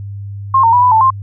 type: tone with pitch steps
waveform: sine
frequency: 1066 / 914 / 980 / 994 / 884 / 1054 Hz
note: C6 / A#5 / B5 / B5 / A5 / C6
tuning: +32 / -34 / -14 / +11 / +8 / +12 cents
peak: -6 dBFS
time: 0.54-1.104 s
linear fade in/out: 5 ms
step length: 94 ms
effects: added 100 Hz sine -23 dBFS peak until 1.22 s